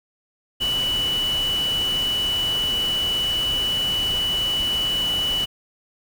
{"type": "tone in noise", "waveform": "sine", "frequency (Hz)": 2960, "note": "F#7", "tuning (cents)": 0, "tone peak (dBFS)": -20, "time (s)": [0.6, 5.46], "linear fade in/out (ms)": 20, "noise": "pink", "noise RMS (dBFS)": -32, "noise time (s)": [0.6, 5.46], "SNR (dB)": 9, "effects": []}